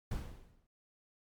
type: noise with exponential decay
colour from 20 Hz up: brown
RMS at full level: -34 dBFS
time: 0.11-0.67 s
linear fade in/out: 5 ms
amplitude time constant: 120 ms
effects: MP3 96 kbps